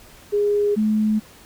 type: tone pair in turn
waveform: sine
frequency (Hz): 411.7 / 214.8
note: G#4 / A3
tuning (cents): -15 / -41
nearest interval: major seventh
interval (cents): 1126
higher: first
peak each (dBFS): -16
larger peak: neither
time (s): 0.32-0.76 / 0.76-1.2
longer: neither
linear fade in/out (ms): 20
effects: pink hiss -47 dBFS RMS until 1.45 s